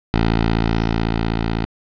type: tone with level ramp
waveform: 10% pulse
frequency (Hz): 56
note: A1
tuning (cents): +31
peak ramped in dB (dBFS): -6 to -11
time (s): 0.14-1.65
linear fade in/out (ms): 0
effects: resampled to 11025 Hz + 7-bit